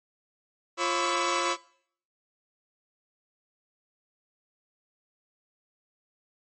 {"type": "tone cluster", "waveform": "sawtooth", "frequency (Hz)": [348, 542, 1000, 1137, 1307], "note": ["F4", "C#5", "B5", "C#6", "E6"], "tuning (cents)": [-6, -39, 21, 44, -15], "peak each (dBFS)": -28, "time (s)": [0.77, 1.57], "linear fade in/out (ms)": 50, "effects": ["noise-tail reverb RT60 0.6 s tail -21 dB re dry", "MP3 32 kbps"]}